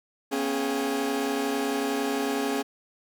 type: tone cluster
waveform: 40% pulse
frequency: 243.5 / 274.6 / 418.5 / 692 / 790 Hz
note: B3 / C#4 / G#4 / F5 / G5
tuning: -24 / -16 / +13 / -16 / +13 cents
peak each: -34 / -28 / -29 / -36 / -36 dBFS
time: 0.31-2.63 s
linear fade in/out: 20 ms
effects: none